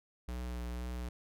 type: tone with vibrato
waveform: square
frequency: 60.7 Hz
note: B1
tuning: 29 cents flat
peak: -38 dBFS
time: 0.28-1.09 s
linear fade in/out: 5 ms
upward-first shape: sine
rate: 2 Hz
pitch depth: 24 cents each way
effects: none